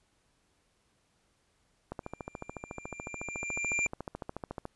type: click train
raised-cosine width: 1 ms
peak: -23 dBFS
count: 39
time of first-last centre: 1.92-4.654 s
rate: 13.9 Hz
type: tone with exponential growth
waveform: square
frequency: 2378 Hz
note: D7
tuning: 21 cents sharp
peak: -27 dBFS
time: 2.03-3.87 s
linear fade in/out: 5 ms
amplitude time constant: 400 ms
effects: pink hiss -72 dBFS RMS until 4.75 s + resampled to 24000 Hz